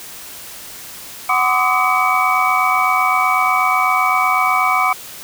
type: tone cluster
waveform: sine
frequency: 746 / 1027 / 1176 / 1264 / 2271 Hz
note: F#5 / C6 / D6 / D#6 / C#7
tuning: +14 / -33 / +2 / +27 / +41 cents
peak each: -19 dBFS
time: 1.29-4.93 s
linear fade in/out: 5 ms
effects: white hiss -34 dBFS RMS until 5.23 s